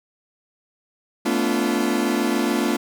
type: chord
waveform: 40% pulse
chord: B half-diminished seventh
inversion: third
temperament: equal with one note detuned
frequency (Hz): 220 / 246.9 / 288 / 349.2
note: A3 / B3 / D4 / F4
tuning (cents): 0 / 0 / -34 / 0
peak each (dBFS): -24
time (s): 1.25-2.77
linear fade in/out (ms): 10
effects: none